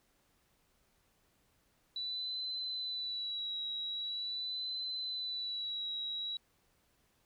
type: tone with vibrato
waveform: sine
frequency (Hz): 3951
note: B7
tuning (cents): 0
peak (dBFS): -36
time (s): 1.96-6.37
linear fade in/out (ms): 2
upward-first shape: sine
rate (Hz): 0.43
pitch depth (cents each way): 40
effects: pink hiss -73 dBFS RMS until 7.25 s